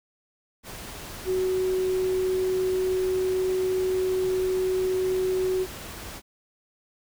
sine tone in noise, 372.4 Hz, F#4, 11 cents sharp, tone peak -22 dBFS, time 1.25-5.67 s, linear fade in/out 50 ms, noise pink, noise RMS -39 dBFS, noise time 0.63-6.22 s, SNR +14 dB, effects none

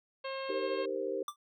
harmonic tone, 536 Hz, C5, 42 cents sharp, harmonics 1 / 2 / 3 / 4 / 5 / 6 / 7 / 8, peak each -38 / -42 / -48 / -50 / -47 / -50 / -55 / -50 dBFS, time 0.24-0.86 s, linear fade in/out 10 ms
sine chord, C minor seventh, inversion first, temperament equal, 311.1 / 392 / 466.2 / 523.3 Hz, Eb4 / G4 / Bb4 / C5, 0 / 0 / 0 / 0 cents, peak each -42 / -36 / -38 / -37 dBFS, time 0.49-1.23 s, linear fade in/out 5 ms
square tone with exponential decay, 1178 Hz, D6, 5 cents sharp, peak -33 dBFS, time 1.28-1.36 s, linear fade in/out 2 ms, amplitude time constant 17 ms
effects none

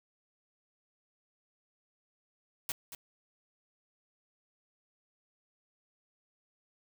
white noise with echo, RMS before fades -35 dBFS, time 2.69-2.72 s, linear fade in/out 2 ms, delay 230 ms, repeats 1, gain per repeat -10 dB, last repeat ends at 2.95 s, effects none

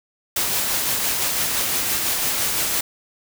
white noise with tremolo, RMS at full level -21 dBFS, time 0.36-2.81 s, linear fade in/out 5 ms, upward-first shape sine, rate 5.9 Hz, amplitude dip 25%, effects none

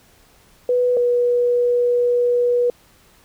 sine tone pair in turn, 493.9 / 485.7 Hz, B4 / B4, 0 / -29 cents, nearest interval unison, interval 29 cents, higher first, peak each -14 dBFS, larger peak neither, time 0.69-0.97 / 0.97-2.7 s, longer second, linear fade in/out 2 ms, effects pink hiss -53 dBFS RMS until 3.24 s

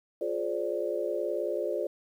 sine chord, D half-diminished seventh, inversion first, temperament just, 352.4 / 422.9 / 528.6 / 587.3 Hz, F4 / Ab4 / C5 / D5, +16 / +31 / +18 / 0 cents, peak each -34 / -34 / -34 / -33 dBFS, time 0.21-1.87 s, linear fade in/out 5 ms, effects 10-bit

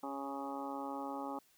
harmonic tone with a mistuned harmonic, 138.59 Hz, C#3, in tune, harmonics 2 / 3 / 4 / 5 / 6 / 7 / 8 / 9, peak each -43 / -51 / -47 / -54 / -43 / -52 / -49 / -50 dBFS, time 0.03-1.39 s, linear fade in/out 5 ms, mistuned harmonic 3, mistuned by -24 cents, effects white hiss -69 dBFS RMS until 1.57 s

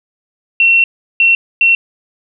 sine tone bursts at uneven times, 2718 Hz, F7, 48 cents flat, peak -6 dBFS, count 3, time 0.6-0.84 / 1.2-1.35 / 1.61-1.75 s, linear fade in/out 2 ms, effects none

